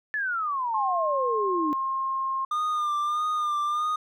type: exponential sweep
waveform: sine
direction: down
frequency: 1760 to 290 Hz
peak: -25 dBFS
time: 0.14-1.73 s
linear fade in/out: 0 ms
type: tone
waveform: sine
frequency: 1067 Hz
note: C6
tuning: 34 cents sharp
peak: -25 dBFS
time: 0.74-2.45 s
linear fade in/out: 5 ms
type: tone with vibrato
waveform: triangle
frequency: 1208 Hz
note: D6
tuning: 48 cents sharp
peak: -22 dBFS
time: 2.51-3.96 s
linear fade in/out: 5 ms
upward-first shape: sine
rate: 1.6 Hz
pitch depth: 41 cents each way
effects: none